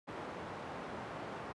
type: low-pass noise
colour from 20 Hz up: white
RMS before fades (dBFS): -44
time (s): 0.07-1.53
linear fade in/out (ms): 20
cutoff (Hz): 1000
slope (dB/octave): 12
effects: high-pass 100 Hz 12 dB/octave + resampled to 24000 Hz